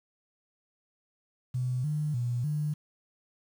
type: tone with pitch steps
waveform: sine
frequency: 126 / 150.8 / 121.2 / 150 Hz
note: B2 / D3 / B2 / D3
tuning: +35 / +46 / -32 / +37 cents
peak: -27 dBFS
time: 1.54-2.74 s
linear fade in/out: 10 ms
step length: 300 ms
effects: 9-bit